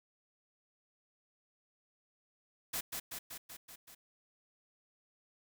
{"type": "noise with echo", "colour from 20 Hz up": "white", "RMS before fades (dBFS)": -37, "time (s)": [2.73, 2.81], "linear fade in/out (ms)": 10, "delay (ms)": 190, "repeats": 6, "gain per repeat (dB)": -3, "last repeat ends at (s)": 3.95, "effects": []}